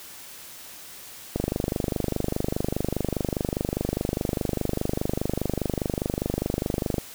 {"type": "click train", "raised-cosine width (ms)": 2, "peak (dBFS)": -11, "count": 141, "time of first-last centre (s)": [1.36, 6.982], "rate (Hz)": 24.9, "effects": ["white hiss -43 dBFS RMS until 7.14 s"]}